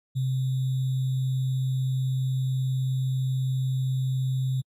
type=tone with sample-and-hold; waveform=sine; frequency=130.7 Hz; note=C3; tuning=1 cent flat; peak=-23 dBFS; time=0.15-4.62 s; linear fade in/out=20 ms; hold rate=3675 Hz; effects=AAC 48 kbps